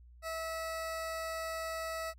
20% pulse tone, 650 Hz, E5, 24 cents flat, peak -31 dBFS, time 0.22-2.14 s, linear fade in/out 50 ms, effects added 60 Hz sine -53 dBFS peak until 2.18 s + MP3 64 kbps

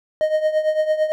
triangle tone with tremolo, 620 Hz, D#5, 6 cents flat, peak -11 dBFS, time 0.21-1.12 s, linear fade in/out 0 ms, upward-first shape triangle, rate 8.9 Hz, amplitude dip 80%, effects none

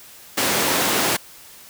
pink high-pass noise, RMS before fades -20 dBFS, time 0.37-1.17 s, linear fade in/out 10 ms, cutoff 240 Hz, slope 12 dB/octave, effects white hiss -44 dBFS RMS until 1.69 s

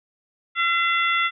harmonic tone with a mistuned harmonic, 680 Hz, F5, 46 cents flat, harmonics 2 / 3 / 4 / 5, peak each -22 / -22 / -28 / -28 dBFS, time 0.55-1.31 s, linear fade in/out 50 ms, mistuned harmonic 5, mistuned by +22 cents, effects none

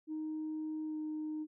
sine tone with pitch glide, 311.1 to 308.2 Hz, D#4 to D#4, 0 to -16 cents, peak -35 dBFS, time 0.07-1.47 s, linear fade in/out 50 ms, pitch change -16 cents, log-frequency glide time 0.85-0.97 s, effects tanh soft clip ceiling -33 dBFS

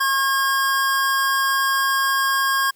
square tone pair together, 1083 / 1620.7 Hz, C#6 / G#6, -41 / -43 cents, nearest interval perfect fifth, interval 698 cents, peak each -21 dBFS, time 0-2.71 s, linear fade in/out 10 ms, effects white hiss -59 dBFS RMS until 2.75 s

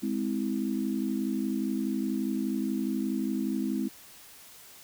sine chord, Ab augmented, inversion none, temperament just, 207.7 / 259.6 / 324.5 Hz, Ab3 / C4 / E4, 0 / -13 / -27 cents, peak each -31 / -31 / -33 dBFS, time 0.02-3.89 s, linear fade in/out 20 ms, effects white hiss -51 dBFS RMS until 4.83 s

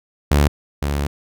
sawtooth tone pair in turn, 72.5 / 71.58 Hz, D2 / D2, -22 / -44 cents, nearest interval unison, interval 22 cents, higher first, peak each -8 / -15 dBFS, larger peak first, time 0.31-0.48 / 0.82-1.07 s, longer second, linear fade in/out 5 ms, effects none

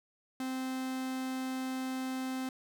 45% pulse tone, 260 Hz, C4, 11 cents flat, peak -34 dBFS, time 0.4-2.49 s, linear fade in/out 2 ms, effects none

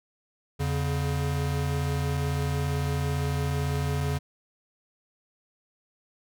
square tone pair together, 83.7 / 141.5 Hz, E2 / C#3, +27 / +36 cents, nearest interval major sixth, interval 909 cents, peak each -30 / -28 dBFS, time 0.59-4.19 s, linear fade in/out 20 ms, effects none

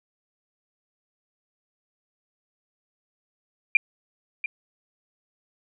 sine tone with echo, 2391 Hz, D7, 30 cents sharp, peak -12 dBFS, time 3.75-3.77 s, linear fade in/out 2 ms, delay 690 ms, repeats 1, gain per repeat -13 dB, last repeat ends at 4.46 s, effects none

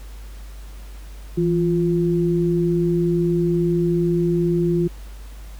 sine tone pair together, 166.81 / 349.2 Hz, E3 / F4, +21 / 0 cents, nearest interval octave + minor second, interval 1279 cents, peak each -19 dBFS, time 1.37-4.88 s, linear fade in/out 10 ms, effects added 50 Hz sine -34 dBFS peak until 5.59 s + pink hiss -48 dBFS RMS until 5.59 s

